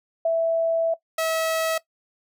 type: tone pair in turn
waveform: sine / sawtooth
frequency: 659.3 / 646.1 Hz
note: E5 / E5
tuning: 0 / -35 cents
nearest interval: unison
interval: 35 cents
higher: first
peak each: -18 dBFS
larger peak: neither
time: 0.25-0.94 / 1.18-1.78 s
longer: first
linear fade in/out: 5 ms
effects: noise-tail reverb RT60 0.1 s tail -18 dB re dry